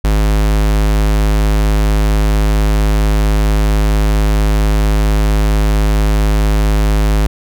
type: tone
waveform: square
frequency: 52.2 Hz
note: G#1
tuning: 10 cents sharp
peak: -10 dBFS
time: 0.04-7.27 s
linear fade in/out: 5 ms
effects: none